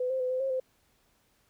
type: tone with pitch steps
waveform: sine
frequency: 503 / 523 / 506 / 513 / 536 / 517 Hz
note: B4 / C5 / B4 / C5 / C5 / C5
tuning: +32 / -1 / +42 / -34 / +42 / -21 cents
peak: -27 dBFS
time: 0-0.6 s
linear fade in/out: 5 ms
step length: 100 ms
effects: pink hiss -69 dBFS RMS until 1.49 s